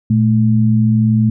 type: tone pair together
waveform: sine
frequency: 116 / 217 Hz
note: A#2 / A3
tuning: -8 / -24 cents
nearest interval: major seventh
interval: 1084 cents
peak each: -12 dBFS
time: 0.1-1.3 s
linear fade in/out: 5 ms
effects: none